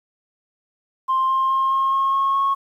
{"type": "tone with pitch steps", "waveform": "sine", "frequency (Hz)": [1052, 1059.3, 1066.7, 1074.1, 1081.6, 1089.1, 1096.7], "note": ["C6", "C6", "C6", "C6", "C#6", "C#6", "C#6"], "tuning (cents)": [9, 21, 33, 45, -43, -31, -19], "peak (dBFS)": -15, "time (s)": [1.08, 2.55], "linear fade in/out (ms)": 20, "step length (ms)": 210, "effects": ["tanh soft clip ceiling -13 dBFS", "9-bit"]}